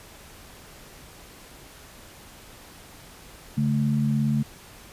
sine tone pair together, 141.4 / 218.6 Hz, C#3 / A3, +35 / -11 cents, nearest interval minor sixth, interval 754 cents, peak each -23 dBFS, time 3.57-4.43 s, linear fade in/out 10 ms, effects pink hiss -47 dBFS RMS until 4.92 s + resampled to 32000 Hz

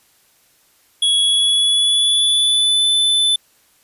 square tone with pitch glide, 3351 to 3512 Hz, G#7 to A7, +15 to -4 cents, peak -13 dBFS, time 1.02-3.36 s, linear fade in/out 5 ms, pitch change +81 cents, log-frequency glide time 1.19-2.87 s, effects white hiss -56 dBFS RMS until 3.83 s + resampled to 32000 Hz

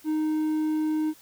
triangle tone, 310 Hz, D#4, 6 cents flat, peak -21 dBFS, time 0.04-1.14 s, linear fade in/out 50 ms, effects white hiss -54 dBFS RMS until 1.21 s

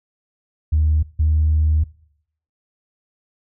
sine tone pair in turn, 77 / 77.38 Hz, D#2 / D#2, -17 / -9 cents, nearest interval unison, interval 8 cents, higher second, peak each -12 dBFS, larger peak neither, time 0.72-1.03 / 1.19-1.84 s, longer second, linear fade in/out 10 ms, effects noise-tail reverb RT60 0.7 s tail -22 dB re dry + tanh soft clip ceiling -9 dBFS

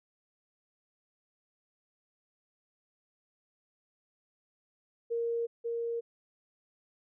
sine tone with echo, 466.2 Hz, A#4, in tune, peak -29 dBFS, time 5.1-5.47 s, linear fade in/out 20 ms, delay 540 ms, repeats 1, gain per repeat -2 dB, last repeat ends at 6.01 s, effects none

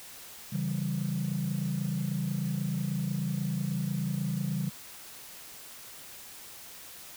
sine chord, C# diminished, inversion none, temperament equal with one note detuned, 138.59 / 164.81 / 194.87 Hz, C#3 / E3 / G3, 0 / 0 / -10 cents, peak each -32 dBFS, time 0.52-4.7 s, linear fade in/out 10 ms, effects tanh soft clip ceiling -22 dBFS + white hiss -47 dBFS RMS until 7.16 s

